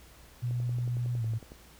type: tone with pitch glide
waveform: sine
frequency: 121.5 to 112.06 Hz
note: B2 to A2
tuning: -28 to +32 cents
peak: -28 dBFS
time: 0.42-1.39 s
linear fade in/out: 20 ms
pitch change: -140 cents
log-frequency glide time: 1.17-1.23 s
type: click train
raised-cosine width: 2 ms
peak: -33 dBFS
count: 12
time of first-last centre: 0.51-1.519 s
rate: 10.9 Hz
effects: added 60 Hz sine -56 dBFS peak until 1.79 s + pink hiss -56 dBFS RMS until 1.79 s